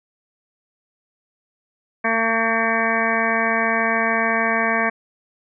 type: harmonic tone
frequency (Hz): 226.5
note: A#3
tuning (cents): -50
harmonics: 1 / 2 / 3 / 4 / 5 / 7 / 8 / 9 / 10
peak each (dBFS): -26 / -28 / -24 / -29 / -25 / -25 / -24 / -29 / -26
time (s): 2.04-4.9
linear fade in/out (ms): 10
effects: none